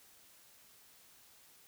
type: silence
effects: white hiss -62 dBFS RMS until 1.67 s